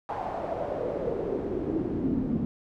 brown noise with band-pass filter sweep, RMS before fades -30 dBFS, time 0.09-2.45 s, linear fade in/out 0 ms, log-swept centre 830 to 230 Hz, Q 3.9, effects none

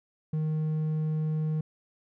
sine tone with hard clipping, 155.56 Hz, D#3, in tune, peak -27 dBFS, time 0.33-1.61 s, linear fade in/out 5 ms, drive 3 dB, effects none

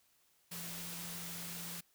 sine tone in noise, 171.7 Hz, F3, 29 cents flat, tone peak -49 dBFS, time 0.51-1.81 s, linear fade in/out 10 ms, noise white, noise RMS -45 dBFS, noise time 0.51-1.81 s, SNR -7 dB, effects white hiss -72 dBFS RMS until 1.94 s

